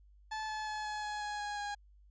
30% pulse tone with pitch steps, 868 / 861 / 854.1 / 847.2 / 840.4 / 833.6 / 826.9 / 820.2 Hz, A5 / A5 / G#5 / G#5 / G#5 / G#5 / G#5 / G#5, -24 / -38 / +48 / +34 / +20 / +6 / -8 / -22 cents, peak -34 dBFS, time 0.31-1.75 s, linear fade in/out 10 ms, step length 180 ms, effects added 50 Hz sine -58 dBFS peak until 2.1 s + resampled to 16000 Hz

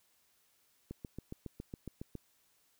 click train, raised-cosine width 3 ms, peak -29 dBFS, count 10, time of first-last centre 0.91-2.153 s, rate 7.24 Hz, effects white hiss -72 dBFS RMS until 2.79 s

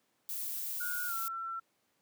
violet noise, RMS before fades -38 dBFS, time 0.29-1.28 s, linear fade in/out 0 ms
sine tone with pitch glide, 1443 to 1346.4 Hz, F#6 to E6, -44 to +36 cents, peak -36 dBFS, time 0.8-1.6 s, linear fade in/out 10 ms, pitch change -120 cents, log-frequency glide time 1.07-1.14 s
effects pink hiss -75 dBFS RMS until 2.01 s + high-pass 200 Hz 12 dB/octave

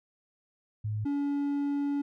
sine / triangle tone pair in turn, 106.6 / 284.6 Hz, G#2 / C#4, +46 / +46 cents, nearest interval octave + perfect fourth, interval 1700 cents, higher second, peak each -29 / -25 dBFS, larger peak second, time 0.84-1.05 / 1.05-2.02 s, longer second, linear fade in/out 10 ms, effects none

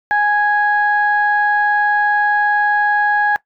sine tone pair together, 830.6 / 1658.7 Hz, G#5 / G#6, 0 / -3 cents, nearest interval octave, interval 1197 cents, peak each -14 dBFS, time 0.11-3.36 s, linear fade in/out 0 ms, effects noise-tail reverb RT60 0.1 s tail -19 dB re dry + tanh soft clip ceiling -4 dBFS

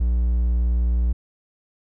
triangle tone, 59.4 Hz, A#1, 33 cents sharp, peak -15 dBFS, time 0-1.13 s, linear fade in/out 10 ms, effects none

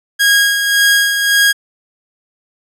sawtooth tone with tremolo, 1638 Hz, G#6, 24 cents flat, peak -4 dBFS, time 0.19-1.53 s, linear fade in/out 20 ms, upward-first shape sine, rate 1.8 Hz, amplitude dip 50%, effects resampled to 32000 Hz

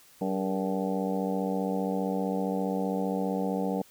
harmonic tone with a mistuned harmonic, 95.2 Hz, F#2, 50 cents sharp, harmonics 2 / 3 / 4 / 5 / 6 / 7 / 8 / 9, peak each -30 / -34 / -40 / -33 / -38 / -41 / -37 / -42 dBFS, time 0.21-3.82 s, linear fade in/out 5 ms, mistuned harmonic 4, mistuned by +96 cents, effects white hiss -57 dBFS RMS until 3.9 s

